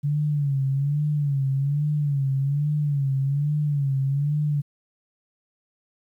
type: tone with vibrato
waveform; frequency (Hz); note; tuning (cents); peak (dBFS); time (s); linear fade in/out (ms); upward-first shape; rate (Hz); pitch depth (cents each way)
sine; 142.3; C#3; +46; -20; 0.03-4.62; 20; sine; 1.2; 92
effects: 10-bit